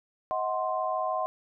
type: chord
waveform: sine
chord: C diminished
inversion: first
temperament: equal with one note detuned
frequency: 633.9 / 740 / 1046.5 Hz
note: Eb5 / Gb5 / C6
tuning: +32 / 0 / 0 cents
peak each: -31 dBFS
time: 0.31-1.26 s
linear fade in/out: 0 ms
effects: none